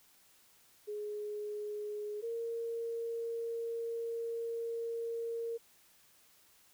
sine tone pair in turn, 418.6 / 462.2 Hz, G#4 / A#4, +14 / -15 cents, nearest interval major second, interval 171 cents, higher second, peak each -37 / -35 dBFS, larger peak second, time 0.87-2.22 / 2.22-5.58 s, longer second, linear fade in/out 20 ms, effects white hiss -65 dBFS RMS until 6.73 s

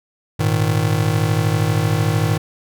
square chord, Ab suspended second, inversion none, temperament just, 103.83 / 116.8 / 155.74 Hz, Ab2 / Bb2 / Eb3, 0 / +4 / +2 cents, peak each -20 / -22 / -20 dBFS, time 0.39-2.38 s, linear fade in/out 10 ms, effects none

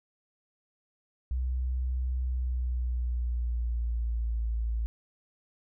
sine tone with pitch glide, 63.2 to 56.3 Hz, B1 to A1, +41 to +40 cents, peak -27 dBFS, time 1.31-4.86 s, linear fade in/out 0 ms, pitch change -201 cents, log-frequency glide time 2.22-4.5 s, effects none

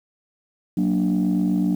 sine chord, Gb augmented, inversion none, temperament equal, 185 / 233.1 / 293.7 Hz, Gb3 / Bb3 / D4, 0 / 0 / 0 cents, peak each -19 / -23 / -21 dBFS, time 0.77-1.75 s, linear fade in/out 5 ms, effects tanh soft clip ceiling -13 dBFS + 8-bit

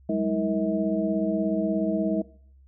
sine tone cluster, 190.1 / 206.8 / 320.7 / 466.9 / 639 Hz, F#3 / G#3 / E4 / A#4 / D#5, +47 / -7 / -48 / +3 / +46 cents, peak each -32 / -27 / -27 / -34 / -29 dBFS, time 0.09-2.22 s, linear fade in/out 5 ms, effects noise-tail reverb RT60 0.6 s tail -20 dB re dry + added 67 Hz sine -51 dBFS peak until 2.67 s

